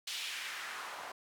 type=noise with band-pass filter sweep; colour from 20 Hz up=white; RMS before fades=-42 dBFS; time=0.07-1.12 s; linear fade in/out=5 ms; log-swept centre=3600 to 830 Hz; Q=1.6; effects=none